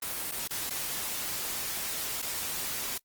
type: noise with dropouts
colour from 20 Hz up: white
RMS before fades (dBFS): -34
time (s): 0.02-2.98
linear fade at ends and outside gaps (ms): 5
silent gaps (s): 0.314-0.319 / 0.476-0.506 / 0.697-0.705 / 2.218-2.224
effects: noise-tail reverb RT60 0.1 s tail -23 dB re dry + Opus 24 kbps